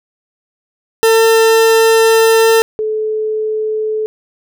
40% pulse / sine tone pair in turn, 449.6 / 432.9 Hz, A4 / A4, +37 / -28 cents, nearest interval minor second, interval 65 cents, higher first, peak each -6 / -14 dBFS, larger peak first, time 1.03-2.62 / 2.79-4.06 s, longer first, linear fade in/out 0 ms, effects none

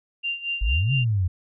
sine tone with tremolo, 2783 Hz, F7, 7 cents flat, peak -23 dBFS, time 0.23-1.05 s, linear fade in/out 20 ms, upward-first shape sine, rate 4.4 Hz, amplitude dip 80%
sine exponential two-way sweep, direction up then down, 46.25 to 140.1 to 85.5 Hz, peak -19 dBFS, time 0.61-1.28 s, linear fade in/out 10 ms, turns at 0.93 s
effects none

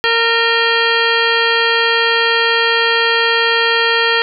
harmonic tone with a mistuned harmonic, 460.7 Hz, A#4, 20 cents flat, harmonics 1 / 2 / 3 / 4 / 5 / 6 / 7 / 9 / 10, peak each -18 / -21 / -19 / -16 / -23 / -22 / -19 / -25 / -26 dBFS, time 0.04-4.22 s, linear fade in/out 0 ms, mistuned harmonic 5, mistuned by +72 cents, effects none

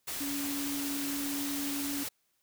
sine tone in noise, 282.3 Hz, C#4, 32 cents sharp, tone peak -34 dBFS, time 0.2-2.04 s, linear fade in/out 10 ms, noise white, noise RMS -37 dBFS, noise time 0.07-2.09 s, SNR 0 dB, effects white hiss -75 dBFS RMS until 2.42 s

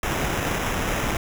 pink noise with sample-and-hold, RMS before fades -25 dBFS, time 0.03-1.17 s, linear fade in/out 2 ms, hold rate 4410 Hz, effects none

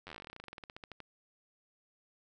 slowing click train, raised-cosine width 0.3 ms, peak -30 dBFS, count 27, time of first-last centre 0.07-1.003 s, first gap 10 ms, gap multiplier 1.09, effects none

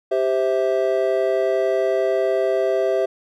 triangle chord, C major, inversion second, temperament just, 392.4 / 523.3 / 654.1 Hz, G4 / C5 / E5, +2 / 0 / -14 cents, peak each -19 / -21 / -19 dBFS, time 0.11-3.06 s, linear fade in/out 10 ms, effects none

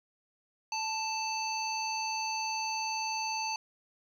harmonic tone with a mistuned harmonic, 880 Hz, A5, in tune, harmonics 1 / 3 / 5 / 7, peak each -34 / -38 / -38 / -40 dBFS, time 0.72-3.56 s, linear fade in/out 2 ms, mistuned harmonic 5, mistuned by +54 cents, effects 10-bit

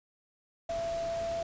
sine tone in noise, 670 Hz, E5, 28 cents sharp, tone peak -31 dBFS, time 0.69-1.43 s, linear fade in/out 5 ms, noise pink, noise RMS -44 dBFS, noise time 0.69-1.43 s, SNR +10 dB, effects resampled to 16000 Hz

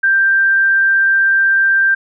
sine tone, 1577 Hz, G6, 10 cents sharp, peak -9 dBFS, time 0.03-1.95 s, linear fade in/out 10 ms, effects none

